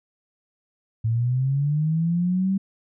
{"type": "linear sweep", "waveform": "sine", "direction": "up", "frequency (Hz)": [110, 196], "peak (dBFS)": -19, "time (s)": [1.04, 2.58], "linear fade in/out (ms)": 10, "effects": []}